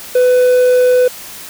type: tone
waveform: triangle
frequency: 500 Hz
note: B4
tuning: 21 cents sharp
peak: -5 dBFS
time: 0.15-1.08 s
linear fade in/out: 5 ms
effects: white hiss -31 dBFS RMS until 1.49 s